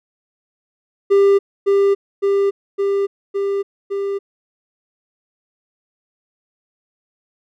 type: tone with echo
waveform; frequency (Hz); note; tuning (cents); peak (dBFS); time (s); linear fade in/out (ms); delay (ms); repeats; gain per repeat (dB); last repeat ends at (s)
triangle; 397.4; G4; +24; -7; 1.1-1.39; 20; 560; 5; -2; 4.19
effects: none